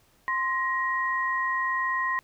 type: tone pair together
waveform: sine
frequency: 1046.5 / 1887.4 Hz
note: C6 / A#6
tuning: 0 / +21 cents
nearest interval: minor seventh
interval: 1021 cents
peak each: -27 dBFS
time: 0.28-2.19 s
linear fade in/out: 0 ms
effects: pink hiss -63 dBFS RMS until 2.23 s